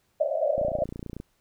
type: band-pass noise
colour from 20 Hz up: pink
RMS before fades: -26 dBFS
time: 0.2-0.84 s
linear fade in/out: 5 ms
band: 560 to 650 Hz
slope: 96 dB/octave
type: click train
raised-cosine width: 3 ms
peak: -23 dBFS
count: 19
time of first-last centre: 0.58-1.201 s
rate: 29 Hz
effects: pink hiss -70 dBFS RMS until 1.4 s